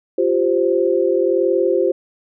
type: chord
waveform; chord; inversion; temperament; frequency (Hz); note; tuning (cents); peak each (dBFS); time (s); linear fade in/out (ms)
sine; F suspended second; none; equal with one note detuned; 349.2 / 390.4 / 523.3; F4 / G4 / C5; 0 / -7 / 0; -18; 0.18-1.92; 5
effects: none